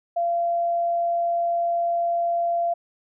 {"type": "tone", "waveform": "sine", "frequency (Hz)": 686, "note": "F5", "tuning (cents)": -31, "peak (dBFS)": -20, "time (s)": [0.16, 2.74], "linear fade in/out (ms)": 10, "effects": []}